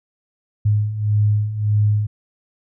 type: beating tone pair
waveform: sine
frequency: 103.83 / 105.53 Hz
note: G#2 / G#2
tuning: 0 / +28 cents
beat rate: 1.7 Hz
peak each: -21 / -16 dBFS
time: 0.65-2.07 s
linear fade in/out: 10 ms
effects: none